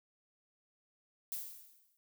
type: noise with exponential decay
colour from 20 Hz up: violet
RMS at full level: -38 dBFS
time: 1.32-1.97 s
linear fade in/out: 0 ms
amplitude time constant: 140 ms
effects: none